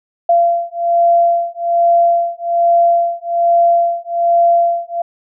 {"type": "beating tone pair", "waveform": "sine", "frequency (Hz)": [685, 686.2], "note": ["F5", "F5"], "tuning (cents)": [-34, -31], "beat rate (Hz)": 1.2, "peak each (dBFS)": -13, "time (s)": [0.29, 5.02], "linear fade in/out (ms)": 5, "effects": []}